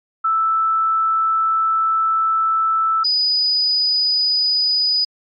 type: tone pair in turn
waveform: sine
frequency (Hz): 1318.5 / 4964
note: E6 / D#8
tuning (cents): 0 / -5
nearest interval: octave + major seventh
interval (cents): 2295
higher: second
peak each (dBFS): -14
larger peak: neither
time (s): 0.24-3.04 / 3.04-5.05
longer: first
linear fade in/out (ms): 10
effects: MP3 48 kbps